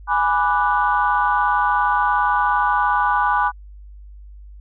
sine chord, G# half-diminished seventh, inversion none, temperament equal, 830.6 / 987.8 / 1174.7 / 1480 Hz, G#5 / B5 / D6 / F#6, 0 / 0 / 0 / 0 cents, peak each -20 / -19 / -21 / -22 dBFS, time 0.07-3.52 s, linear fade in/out 50 ms, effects tanh soft clip ceiling -5 dBFS + added 50 Hz sine -37 dBFS peak until 4.6 s

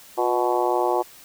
harmonic tone with a mistuned harmonic, 123.47 Hz, B2, in tune, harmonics 3 / 4 / 5 / 6 / 7 / 8 / 9, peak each -24 / -27 / -27 / -26 / -25 / -31 / -32 dBFS, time 0.17-1.03 s, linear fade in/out 20 ms, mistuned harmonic 3, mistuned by -57 cents, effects white hiss -47 dBFS RMS until 1.24 s

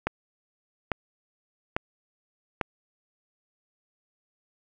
click train, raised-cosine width 0.5 ms, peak -10 dBFS, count 4, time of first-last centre 0.07-2.612 s, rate 1.18 Hz, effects none

